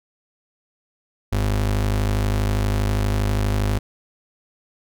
square ring-modulated tone, 76 Hz, D#2, 40 cents flat, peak -16 dBFS, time 1.32-3.79 s, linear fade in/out 10 ms, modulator 26.2 Hz, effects none

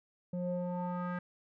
square tone with low-pass filter sweep, 178 Hz, F3, 33 cents sharp, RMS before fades -36 dBFS, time 0.33-1.19 s, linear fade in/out 5 ms, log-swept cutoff 410 to 1600 Hz, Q 3.6, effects none

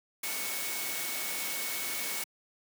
sine tone in noise, 2217 Hz, C#7, in tune, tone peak -41 dBFS, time 0.23-2.24 s, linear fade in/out 5 ms, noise white, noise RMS -35 dBFS, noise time 0.23-2.24 s, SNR -9 dB, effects high-pass 200 Hz 12 dB/octave

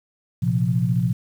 sine chord, Bb suspended second, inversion none, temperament equal, 116.54 / 130.81 / 174.61 Hz, Bb2 / C3 / F3, 0 / 0 / 0 cents, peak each -22 dBFS, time 0.42-1.13 s, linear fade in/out 10 ms, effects 8-bit

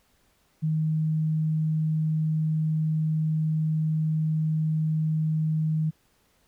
sine tone, 156.7 Hz, D#3, 13 cents sharp, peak -22 dBFS, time 0.62-5.91 s, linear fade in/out 20 ms, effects pink hiss -66 dBFS RMS until 6.47 s

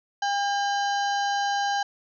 harmonic tone with a mistuned harmonic, 805 Hz, G5, 46 cents sharp, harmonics 1 / 2 / 4 / 5 / 6 / 7 / 8, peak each -24 / -30 / -36 / -38 / -40 / -41 / -42 dBFS, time 0.22-1.83 s, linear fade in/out 5 ms, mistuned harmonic 4, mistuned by -92 cents, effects none

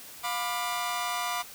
sawtooth chord, B diminished, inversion second, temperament just, 711.2 / 987.8 / 1185.3 Hz, F5 / B5 / D6, +31 / 0 / +16 cents, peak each -30 dBFS, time 0.23-1.43 s, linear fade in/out 20 ms, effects white hiss -46 dBFS RMS until 1.54 s

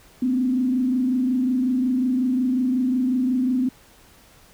sine tone with frequency modulation, 254.3 Hz, C4, 49 cents flat, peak -18 dBFS, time 0.22-3.69 s, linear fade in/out 5 ms, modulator 25.5 Hz, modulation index 0.58, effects pink hiss -52 dBFS RMS until 4.53 s

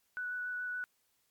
sine tone with vibrato, 1480 Hz, F#6, in tune, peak -35 dBFS, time 0.17-0.84 s, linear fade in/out 0 ms, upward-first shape square, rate 7 Hz, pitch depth 8 cents each way, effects white hiss -75 dBFS RMS until 1.3 s + MP3 96 kbps

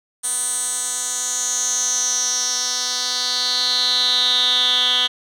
10% pulse tone with band-pass filter sweep, 249.1 Hz, B3, 15 cents sharp, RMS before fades -20 dBFS, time 0.23-5.08 s, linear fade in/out 20 ms, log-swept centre 8900 to 3200 Hz, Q 6.7, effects none

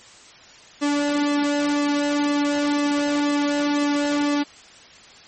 sawtooth tone with flanger, 290 Hz, D4, 22 cents flat, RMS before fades -21 dBFS, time 0.81-4.44 s, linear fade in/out 20 ms, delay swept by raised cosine 1.3 to 2.6 ms, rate 2 Hz, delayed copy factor -0.6, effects white hiss -46 dBFS RMS until 5.27 s + MP3 32 kbps

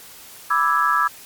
sine chord, E dominant seventh, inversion second, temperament equal, 987.8 / 1174.7 / 1318.5 / 1661.2 Hz, B5 / D6 / E6 / G#6, 0 / 0 / 0 / 0 cents, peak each -24 / -20 / -19 / -22 dBFS, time 0.5-1.08 s, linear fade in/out 10 ms, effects white hiss -42 dBFS RMS until 1.25 s + MP3 96 kbps

